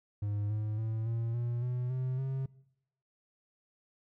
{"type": "tone with pitch steps", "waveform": "triangle", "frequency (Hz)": [103.1, 106.98, 111.01, 115.19, 119.53, 124.03, 128.7, 133.55], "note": ["G#2", "A2", "A2", "A#2", "A#2", "B2", "C3", "C3"], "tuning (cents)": [-12, -48, 16, -20, 44, 8, -28, 36], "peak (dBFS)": -29, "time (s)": [0.22, 2.46], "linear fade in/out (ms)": 5, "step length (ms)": 280, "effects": ["noise-tail reverb RT60 0.8 s tail -21 dB re dry"]}